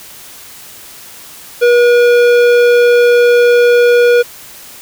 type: tone with tanh clipping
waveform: sine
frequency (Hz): 481.7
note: B4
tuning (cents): -43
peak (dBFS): -7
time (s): 1.61-4.23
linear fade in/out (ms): 20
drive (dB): 15
effects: white hiss -34 dBFS RMS until 4.81 s